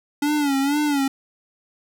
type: tone with vibrato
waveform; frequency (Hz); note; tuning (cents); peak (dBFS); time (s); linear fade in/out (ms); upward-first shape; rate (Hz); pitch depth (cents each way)
square; 285; C#4; +48; -19; 0.22-1.08; 5; sine; 2.1; 89
effects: none